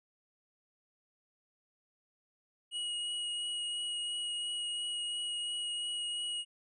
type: tone with vibrato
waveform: square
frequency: 2897 Hz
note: F#7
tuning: 37 cents flat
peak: -35 dBFS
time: 2.71-6.45 s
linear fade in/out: 50 ms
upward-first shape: triangle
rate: 2.9 Hz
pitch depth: 11 cents each way
effects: resampled to 24000 Hz